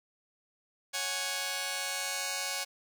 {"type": "chord", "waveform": "5% pulse", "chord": "C# suspended fourth", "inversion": "none", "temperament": "just", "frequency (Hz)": [554.4, 739.2, 831.5], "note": ["C#5", "F#5", "G#5"], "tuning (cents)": [0, -2, 2], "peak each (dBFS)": -26, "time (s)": [0.93, 2.65], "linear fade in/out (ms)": 20, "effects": []}